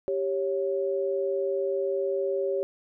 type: tone pair together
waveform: sine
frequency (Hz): 392 / 552.8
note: G4 / C#5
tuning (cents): 0 / -5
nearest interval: tritone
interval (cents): 595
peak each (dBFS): -27 / -28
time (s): 0.08-2.63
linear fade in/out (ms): 0
effects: none